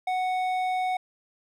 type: tone with hard clipping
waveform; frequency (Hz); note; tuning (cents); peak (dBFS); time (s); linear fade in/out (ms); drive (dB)
triangle; 740; F#5; 0; -26; 0.07-0.97; 5; 12
effects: none